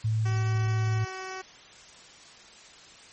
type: tone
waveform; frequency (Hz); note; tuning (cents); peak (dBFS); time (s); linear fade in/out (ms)
sine; 110; A2; 0; -23; 0.04-1.05; 10
type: tone with pitch glide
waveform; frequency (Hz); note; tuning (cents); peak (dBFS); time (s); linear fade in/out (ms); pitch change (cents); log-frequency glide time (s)
10% pulse; 380 to 376.7; F#4 to F#4; +46 to +31; -27; 0.25-1.42; 10; -15; 0.36-1.18
effects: white hiss -50 dBFS RMS until 3.12 s + MP3 32 kbps